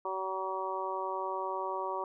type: harmonic tone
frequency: 189.6 Hz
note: F#3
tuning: 43 cents sharp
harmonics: 2 / 3 / 4 / 5 / 6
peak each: -39 / -40 / -42 / -36 / -39 dBFS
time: 0.05-2.04 s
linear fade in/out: 2 ms
effects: none